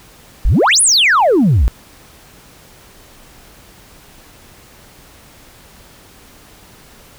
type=exponential two-way sweep; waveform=sine; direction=up then down; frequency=33.77 to 10920 to 48.67 Hz; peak=-6 dBFS; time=0.45-1.68 s; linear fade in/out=0 ms; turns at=0.81 s; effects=tanh soft clip ceiling -6 dBFS + pink hiss -43 dBFS RMS until 7.18 s